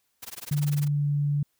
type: noise with tremolo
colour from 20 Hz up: white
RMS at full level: -37 dBFS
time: 0.22-0.88 s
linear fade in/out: 10 ms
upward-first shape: sine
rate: 20 Hz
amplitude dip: 100%
type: tone with pitch glide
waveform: sine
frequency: 146.83 to 144.81 Hz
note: D3 to D3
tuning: 0 to -24 cents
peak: -22 dBFS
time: 0.51-1.43 s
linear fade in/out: 5 ms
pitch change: -24 cents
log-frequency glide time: 0.66-1.06 s
effects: white hiss -73 dBFS RMS until 1.59 s